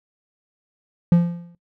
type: tone with exponential decay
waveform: triangle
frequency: 172.3 Hz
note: F3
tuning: 23 cents flat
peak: -6 dBFS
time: 1.12-1.55 s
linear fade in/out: 2 ms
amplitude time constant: 93 ms
effects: noise-tail reverb RT60 0.1 s tail -18 dB re dry